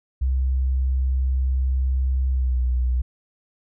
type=tone with pitch glide; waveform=sine; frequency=65.1 to 62.12 Hz; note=C2 to B1; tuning=-8 to +11 cents; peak=-18 dBFS; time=0.21-3.02 s; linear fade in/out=10 ms; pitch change=-81 cents; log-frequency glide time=2.32-2.59 s; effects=none